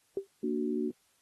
sine tone with exponential decay, 392 Hz, G4, in tune, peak -25 dBFS, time 0.17-0.27 s, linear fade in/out 2 ms, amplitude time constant 21 ms
sine chord, Bb augmented, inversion none, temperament equal, 233.1 / 293.7 / 370 Hz, Bb3 / D4 / F#4, 0 / 0 / 0 cents, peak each -33 / -34 / -33 dBFS, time 0.43-0.91 s, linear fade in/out 5 ms
effects white hiss -70 dBFS RMS until 1.21 s + AAC 32 kbps

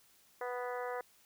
harmonic tone, 246.9 Hz, B3, in tune, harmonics 2 / 3 / 4 / 5 / 6 / 7 / 8, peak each -39 / -43 / -45 / -47 / -49 / -50 / -51 dBFS, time 0.41-1.01 s, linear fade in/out 2 ms, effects white hiss -66 dBFS RMS until 1.25 s

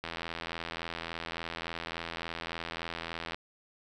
click train, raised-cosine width 0.3 ms, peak -20 dBFS, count 277, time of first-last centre 0.04-3.345 s, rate 83.5 Hz, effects none

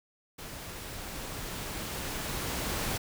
pink noise with level ramp, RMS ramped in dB -43 to -32 dBFS, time 0.38-2.98 s, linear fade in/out 10 ms, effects none

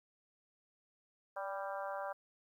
harmonic tone with a mistuned harmonic, 196.8 Hz, G3, 7 cents sharp, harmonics 3 / 4 / 5 / 6 / 7 / 8, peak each -42 / -44 / -46 / -48 / -49 / -50 dBFS, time 1.36-2.13 s, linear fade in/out 10 ms, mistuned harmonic 3, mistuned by -24 cents, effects 12-bit

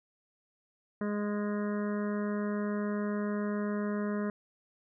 harmonic tone, 207.1 Hz, G#3, 5 cents flat, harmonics 1 / 2 / 3 / 5 / 6 / 7 / 8 / 9, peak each -31 / -37 / -41 / -45 / -47 / -48 / -49 / -50 dBFS, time 1.01-4.3 s, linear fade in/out 2 ms, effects none

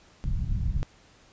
pink low-pass noise, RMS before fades -27 dBFS, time 0.24-0.83 s, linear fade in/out 0 ms, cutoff 150 Hz, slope 24 dB/octave, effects pink hiss -57 dBFS RMS until 1.32 s + resampled to 16000 Hz

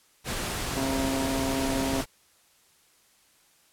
pink noise, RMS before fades -31 dBFS, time 0.24-2.06 s, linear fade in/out 50 ms
harmonic tone, 134.2 Hz, C3, 44 cents sharp, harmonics 2 / 3 / 4 / 5 / 6 / 7, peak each -28 / -38 / -38 / -35 / -47 / -39 dBFS, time 0.77-2.01 s, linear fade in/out 0 ms
effects white hiss -62 dBFS RMS until 3.72 s + low-pass 12000 Hz 12 dB/octave

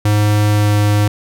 square tone with pitch glide, 104.7 to 103.98 Hz, G#2 to G#2, +15 to +3 cents, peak -11 dBFS, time 0.05-1.08 s, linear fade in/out 5 ms, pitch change -12 cents, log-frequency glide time 0.49-0.74 s, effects none

